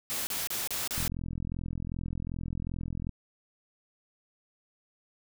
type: noise bursts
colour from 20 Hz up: white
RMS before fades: -33 dBFS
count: 5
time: 0.1-1.078 s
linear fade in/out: 0 ms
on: 170 ms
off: 32 ms
type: click train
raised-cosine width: 5 ms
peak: -23 dBFS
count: 91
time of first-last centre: 0.98-3.093 s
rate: 42.6 Hz
effects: none